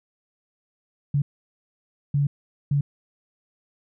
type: tone bursts at uneven times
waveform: sine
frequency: 142.6 Hz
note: C#3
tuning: 49 cents sharp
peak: -18 dBFS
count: 3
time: 1.14-1.22 / 2.14-2.27 / 2.71-2.81 s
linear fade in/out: 5 ms
effects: none